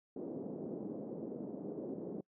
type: band-pass noise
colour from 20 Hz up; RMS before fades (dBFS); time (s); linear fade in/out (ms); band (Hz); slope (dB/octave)
pink; -43; 0.16-2.21; 5; 200 to 490; 24
effects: noise-tail reverb RT60 0.1 s tail -26 dB re dry